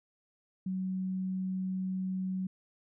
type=tone; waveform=sine; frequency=187.3 Hz; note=F#3; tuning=21 cents sharp; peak=-31 dBFS; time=0.66-2.47 s; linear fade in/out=5 ms; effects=none